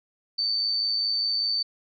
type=tone with amplitude modulation; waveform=sine; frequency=4556 Hz; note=C#8; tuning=47 cents sharp; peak=-21 dBFS; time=0.38-1.63 s; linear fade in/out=10 ms; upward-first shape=sine; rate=105 Hz; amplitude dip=40%; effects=none